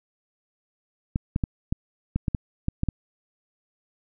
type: clicks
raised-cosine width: 5 ms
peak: -11 dBFS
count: 10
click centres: 1.159 / 1.361 / 1.438 / 1.725 / 2.16 / 2.282 / 2.348 / 2.684 / 2.834 / 2.887 s
effects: none